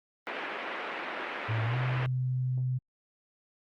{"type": "band-pass noise", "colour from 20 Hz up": "white", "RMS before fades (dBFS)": -36, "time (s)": [0.27, 2.06], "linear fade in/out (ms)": 0, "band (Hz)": [260, 2400], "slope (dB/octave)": 24}
{"type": "tone with pitch glide", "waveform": "sine", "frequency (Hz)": [111.8, 127.68], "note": ["A2", "C3"], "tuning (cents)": [28, -42], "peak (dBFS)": -27, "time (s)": [1.48, 2.79], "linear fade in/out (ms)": 20, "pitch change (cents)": 230, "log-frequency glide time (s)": [1.64, 1.77]}
{"effects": ["Opus 48 kbps"]}